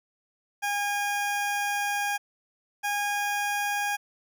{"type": "tone pair in turn", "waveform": "20% pulse", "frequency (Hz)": [815, 818.1], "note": ["G#5", "G#5"], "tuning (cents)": [-33, -26], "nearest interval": "unison", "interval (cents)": 7, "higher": "second", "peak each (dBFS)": -21, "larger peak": "neither", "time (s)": [[0.62, 2.18], [2.83, 3.97]], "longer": "first", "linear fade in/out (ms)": 20, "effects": []}